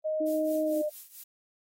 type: tone with pitch glide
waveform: sine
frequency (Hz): 622.3 to 604.9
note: D#5 to D#5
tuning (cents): 0 to -49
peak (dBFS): -27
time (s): 0.04-0.9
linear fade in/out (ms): 20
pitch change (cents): -49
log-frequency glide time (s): 0.64-0.78
type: tone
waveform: sine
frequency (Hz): 311.1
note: D#4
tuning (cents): 0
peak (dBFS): -29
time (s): 0.2-0.82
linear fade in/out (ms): 10
type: noise with tremolo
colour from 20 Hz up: violet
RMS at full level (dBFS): -42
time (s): 0.26-1.24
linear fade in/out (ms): 10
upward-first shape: triangle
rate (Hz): 4.5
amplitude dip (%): 85
effects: AAC 48 kbps